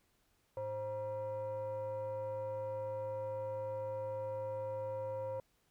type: tone with frequency modulation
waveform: sine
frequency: 529 Hz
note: C5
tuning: 19 cents sharp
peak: -36 dBFS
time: 0.57-5.4 s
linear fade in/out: 2 ms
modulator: 422 Hz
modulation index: 0.61
effects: tanh soft clip ceiling -33 dBFS + pink hiss -75 dBFS RMS until 5.7 s